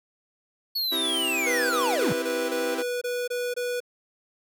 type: linear sweep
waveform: square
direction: down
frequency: 4435 to 106.2 Hz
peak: -25 dBFS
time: 0.75-2.13 s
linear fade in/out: 10 ms
type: chord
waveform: sawtooth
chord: C major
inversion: none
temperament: equal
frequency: 261.6 / 329.6 / 392 Hz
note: C4 / E4 / G4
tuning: 0 / 0 / 0 cents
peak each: -31 / -28 / -31 dBFS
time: 0.91-2.83 s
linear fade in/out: 20 ms
type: tone bursts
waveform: square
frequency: 489.7 Hz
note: B4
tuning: 15 cents flat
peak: -27 dBFS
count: 9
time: 1.46-3.804 s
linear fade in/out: 10 ms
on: 240 ms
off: 23 ms
effects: none